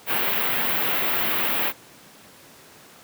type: band-stop noise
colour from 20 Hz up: white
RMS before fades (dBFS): -23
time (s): 0.06-1.73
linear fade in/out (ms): 50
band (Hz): 3100 to 15000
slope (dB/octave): 24
effects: pink hiss -48 dBFS RMS until 3.03 s + high-pass 150 Hz 12 dB/octave

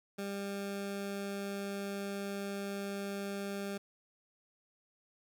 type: tone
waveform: 20% pulse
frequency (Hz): 199.2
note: G3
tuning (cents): +28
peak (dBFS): -32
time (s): 0.18-3.78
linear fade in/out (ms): 10
effects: none

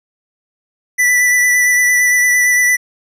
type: tone with vibrato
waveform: square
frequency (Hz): 1975.5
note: B6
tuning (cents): 0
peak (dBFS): -10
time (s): 0.98-2.77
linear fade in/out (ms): 20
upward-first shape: sine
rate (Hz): 8.8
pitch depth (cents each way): 17
effects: resampled to 32000 Hz

